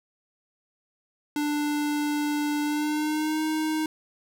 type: tone with pitch glide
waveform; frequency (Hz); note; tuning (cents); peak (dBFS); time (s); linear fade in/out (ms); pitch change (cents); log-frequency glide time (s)
square; 295.3 to 312.1; D4 to D#4; +10 to +5; -25; 1.36-3.86; 2; +95; 2.63-3.42
effects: none